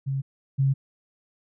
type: tone pair in turn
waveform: sine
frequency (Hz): 136 / 136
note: C#3 / C#3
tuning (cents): -33 / -33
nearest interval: unison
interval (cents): 0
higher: neither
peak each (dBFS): -24 / -18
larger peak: second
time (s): 0.06-0.22 / 0.58-0.74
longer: neither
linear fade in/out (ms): 20
effects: none